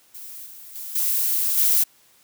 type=noise with level steps; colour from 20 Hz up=violet; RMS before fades=-38 / -42 / -34 / -22 / -18 dBFS; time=0.14-1.84 s; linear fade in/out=10 ms; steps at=0.46 / 0.75 / 0.95 / 1.57 s; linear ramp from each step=5 ms; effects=white hiss -57 dBFS RMS until 2.23 s + high-pass 80 Hz 12 dB/octave